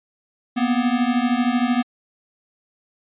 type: beating tone pair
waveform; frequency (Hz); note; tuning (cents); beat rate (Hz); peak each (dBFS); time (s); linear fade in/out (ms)
square; 238.3 / 251.3; A#3 / B3; +38 / +30; 13; -21; 0.56-1.83; 20
effects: resampled to 8000 Hz